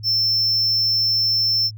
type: tone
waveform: triangle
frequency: 5340 Hz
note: E8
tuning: 22 cents sharp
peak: -15 dBFS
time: 0.03-1.71 s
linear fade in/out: 50 ms
effects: added 107 Hz sine -33 dBFS peak until 1.77 s